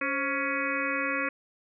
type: harmonic tone with a mistuned harmonic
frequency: 279.3 Hz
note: C#4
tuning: 13 cents sharp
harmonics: 1 / 2 / 4 / 5 / 6 / 7 / 8 / 9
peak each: -35 / -35 / -35 / -35 / -35 / -35 / -35 / -35 dBFS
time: 0.01-1.29 s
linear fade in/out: 5 ms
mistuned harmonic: 2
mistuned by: -84 cents
effects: none